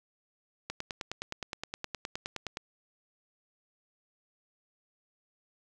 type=click train; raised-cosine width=0.2 ms; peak=-18 dBFS; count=19; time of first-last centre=0.7-2.571 s; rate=9.62 Hz; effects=none